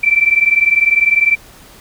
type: tone pair together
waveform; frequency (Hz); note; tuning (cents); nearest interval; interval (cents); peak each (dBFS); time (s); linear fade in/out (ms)
sine; 2329 / 2349; D7 / D7; -15 / 0; unison; 15; -12; 0.03-1.36; 10
effects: pink hiss -41 dBFS RMS until 1.8 s